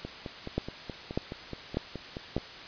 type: two click trains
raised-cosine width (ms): 2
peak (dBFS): -14 / -23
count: 4 / 12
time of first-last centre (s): 0.58-2.366 / 0.05-2.381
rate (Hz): 1.68 / 4.72
effects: white hiss -44 dBFS RMS until 2.67 s + resampled to 11025 Hz